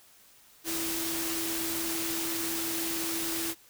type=tone in noise; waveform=sine; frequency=330.4 Hz; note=E4; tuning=4 cents sharp; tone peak=-35 dBFS; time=0.64-3.55 s; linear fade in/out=50 ms; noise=white; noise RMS=-33 dBFS; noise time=0.64-3.55 s; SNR=-5 dB; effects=white hiss -58 dBFS RMS until 3.69 s